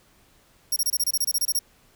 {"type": "tone bursts", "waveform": "15% pulse", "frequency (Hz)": 5588, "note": "F8", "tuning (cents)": 0, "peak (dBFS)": -15, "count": 13, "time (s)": [0.72, 1.591], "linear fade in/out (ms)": 5, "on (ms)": 43, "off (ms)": 26, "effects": ["pink hiss -59 dBFS RMS until 1.95 s"]}